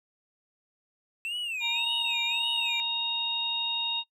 triangle tone with vibrato, 2637 Hz, E7, in tune, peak -29 dBFS, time 1.25-2.8 s, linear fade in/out 0 ms, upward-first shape sine, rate 1.8 Hz, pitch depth 190 cents each way
harmonic tone, 932.3 Hz, A#5, in tune, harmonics 1 / 3 / 4, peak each -38 / -33 / -28 dBFS, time 1.6-4.04 s, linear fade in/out 50 ms
effects noise-tail reverb RT60 0.1 s tail -23 dB re dry

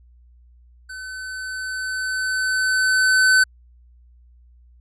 square tone with level ramp, 1519 Hz, F#6, 45 cents sharp, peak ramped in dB -33 to -12 dBFS, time 0.89-3.44 s, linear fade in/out 10 ms, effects added 60 Hz sine -48 dBFS peak until 4.8 s + resampled to 24000 Hz

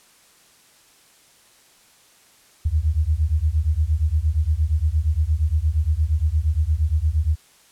sine beating tone pair, 73.42 / 82.02 Hz, D2 / E2, 0 / -8 cents, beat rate 8.6 Hz, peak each -20 dBFS, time 2.65-7.36 s, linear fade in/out 10 ms, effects white hiss -54 dBFS RMS until 7.71 s + low-pass 11000 Hz 12 dB/octave

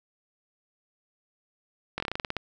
slowing click train, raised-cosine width 0.3 ms, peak -14 dBFS, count 11, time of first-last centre 1.98-2.367 s, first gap 21 ms, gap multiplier 1.13, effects none

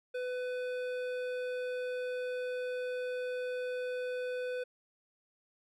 sine tone with hard clipping, 500 Hz, B4, 21 cents sharp, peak -36 dBFS, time 0.14-4.64 s, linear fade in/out 10 ms, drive 12 dB, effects none

